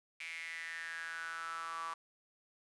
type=tone with high-pass filter sweep; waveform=sawtooth; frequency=164.81 Hz; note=E3; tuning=in tune; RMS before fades=-43 dBFS; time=0.2-1.94 s; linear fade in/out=5 ms; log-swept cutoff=2300 to 1100 Hz; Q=8.3; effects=resampled to 24000 Hz + 12-bit